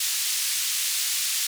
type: band-pass noise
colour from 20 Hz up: white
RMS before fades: -26 dBFS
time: 0-1.47 s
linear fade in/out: 5 ms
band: 2700 to 9400 Hz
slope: 12 dB/octave
effects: none